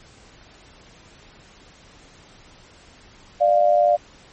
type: tone pair together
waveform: sine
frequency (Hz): 596.4 / 698.5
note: D5 / F5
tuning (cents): +27 / 0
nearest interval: minor third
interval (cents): 273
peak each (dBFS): -16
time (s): 3.4-3.97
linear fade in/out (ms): 20
effects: pink hiss -49 dBFS RMS until 4.32 s + MP3 32 kbps